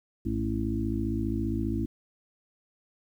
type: harmonic tone with a mistuned harmonic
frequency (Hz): 55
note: A1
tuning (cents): 0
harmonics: 1 / 2 / 4 / 5 / 6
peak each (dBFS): -33 / -33 / -33 / -33 / -33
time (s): 0.25-1.86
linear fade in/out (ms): 10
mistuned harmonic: 1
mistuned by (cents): +88
effects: 10-bit